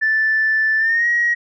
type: tone with pitch glide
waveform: sine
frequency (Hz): 1760 to 1897.2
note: A6 to A#6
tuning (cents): 0 to +30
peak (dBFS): -13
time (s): 0.01-1.35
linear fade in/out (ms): 20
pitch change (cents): +130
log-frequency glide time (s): 0.78-1.07
effects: tanh soft clip ceiling -9 dBFS

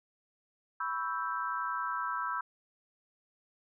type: chord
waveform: sine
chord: C# half-diminished seventh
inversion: third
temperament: equal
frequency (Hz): 987.8 / 1108.7 / 1318.5 / 1568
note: B5 / C#6 / E6 / G6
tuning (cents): 0 / 0 / 0 / 0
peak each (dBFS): -37 / -40 / -35 / -39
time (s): 0.8-2.41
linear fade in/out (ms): 5
effects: none

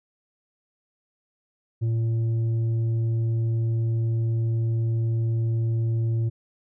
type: tone with tanh clipping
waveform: sine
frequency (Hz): 114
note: A#2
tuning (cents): -38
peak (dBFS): -22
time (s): 1.81-6.3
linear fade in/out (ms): 20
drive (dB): 5
effects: none

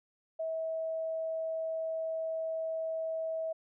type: tone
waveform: sine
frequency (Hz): 646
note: E5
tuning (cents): -35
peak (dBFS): -32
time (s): 0.39-3.53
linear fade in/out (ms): 10
effects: none

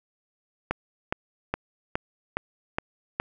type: click train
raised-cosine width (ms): 0.5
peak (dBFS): -10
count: 7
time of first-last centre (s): 0.71-3.2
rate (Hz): 2.41
effects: none

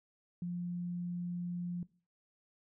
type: tone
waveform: sine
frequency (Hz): 175.6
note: F3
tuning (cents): +10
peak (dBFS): -35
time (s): 0.42-1.83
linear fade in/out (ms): 2
effects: noise-tail reverb RT60 0.4 s tail -21 dB re dry

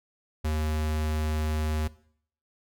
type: tone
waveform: square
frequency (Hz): 77.2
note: D#2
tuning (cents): -13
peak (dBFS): -26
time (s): 0.44-1.88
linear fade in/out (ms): 10
effects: noise-tail reverb RT60 0.6 s tail -19 dB re dry

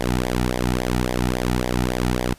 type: tone with flanger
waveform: sawtooth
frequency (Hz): 61.74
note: B1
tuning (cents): 0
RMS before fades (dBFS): -22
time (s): 0-2.34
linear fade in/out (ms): 0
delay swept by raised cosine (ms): 0.71 to 1.91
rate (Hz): 3.6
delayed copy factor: -0.95
effects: pink hiss -51 dBFS RMS until 2.38 s + resampled to 32000 Hz

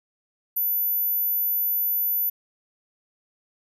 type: tone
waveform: sine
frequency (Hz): 14000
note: A9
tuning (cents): -10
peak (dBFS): -21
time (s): 0.56-2.3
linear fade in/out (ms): 10
effects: none

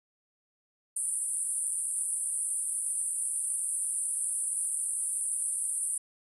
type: band-pass noise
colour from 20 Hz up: white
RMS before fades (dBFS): -32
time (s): 0.96-5.98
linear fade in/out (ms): 5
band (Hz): 8800 to 10000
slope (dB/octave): 96
effects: none

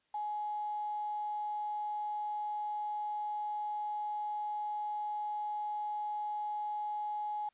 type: tone with quantisation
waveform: sine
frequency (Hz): 840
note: G#5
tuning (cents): +19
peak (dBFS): -34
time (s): 0.14-7.49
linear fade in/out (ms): 5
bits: 9
effects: white hiss -75 dBFS RMS until 7.53 s + resampled to 8000 Hz

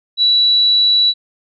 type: tone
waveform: sine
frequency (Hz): 3933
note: B7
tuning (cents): -8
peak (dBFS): -9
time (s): 0.17-1.14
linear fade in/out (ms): 50
effects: none

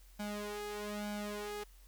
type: tone with flanger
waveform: sawtooth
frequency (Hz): 207.7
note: G#3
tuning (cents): 0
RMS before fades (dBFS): -41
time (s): 0.19-1.64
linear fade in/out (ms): 10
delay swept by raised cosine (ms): 1.3 to 2.4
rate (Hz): 1.1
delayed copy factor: +0.85
effects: added 44 Hz sine -56 dBFS peak until 1.87 s + white hiss -66 dBFS RMS until 1.87 s

